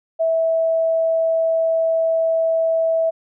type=tone; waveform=sine; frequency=653 Hz; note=E5; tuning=17 cents flat; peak=-15 dBFS; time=0.19-3.11 s; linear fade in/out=20 ms; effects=none